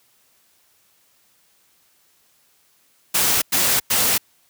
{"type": "noise bursts", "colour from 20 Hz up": "white", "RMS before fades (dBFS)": -18, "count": 3, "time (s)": [3.14, 4.18], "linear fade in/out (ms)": 10, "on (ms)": 280, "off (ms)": 100, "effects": ["white hiss -60 dBFS RMS until 4.49 s", "high-pass 60 Hz 12 dB/octave"]}